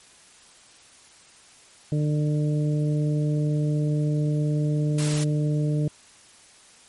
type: harmonic tone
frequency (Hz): 150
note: D3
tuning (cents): +37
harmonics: 1 / 2 / 3 / 4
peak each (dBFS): -21 / -29 / -34 / -37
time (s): 1.92-5.88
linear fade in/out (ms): 2
type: noise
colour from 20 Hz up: white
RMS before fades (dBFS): -31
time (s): 4.98-5.24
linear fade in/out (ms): 5
effects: white hiss -52 dBFS RMS until 6.88 s + MP3 48 kbps